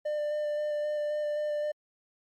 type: tone with vibrato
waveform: triangle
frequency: 597 Hz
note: D5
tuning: 28 cents sharp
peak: -26 dBFS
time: 0.05-1.72 s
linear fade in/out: 10 ms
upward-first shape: square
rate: 3.8 Hz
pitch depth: 10 cents each way
effects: MP3 64 kbps